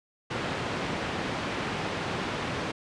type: band-pass noise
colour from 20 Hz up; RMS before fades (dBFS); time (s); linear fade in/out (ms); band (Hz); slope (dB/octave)
pink; -32; 0.3-2.72; 10; 120 to 3100; 12
effects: resampled to 22050 Hz